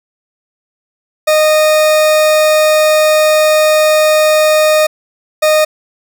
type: tone pair in turn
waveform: 40% pulse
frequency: 617 / 617 Hz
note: D#5 / D#5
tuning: -15 / -15 cents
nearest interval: unison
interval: 0 cents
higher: neither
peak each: -6 dBFS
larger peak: neither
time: 1.27-4.87 / 5.42-5.65 s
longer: first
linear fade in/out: 10 ms
effects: none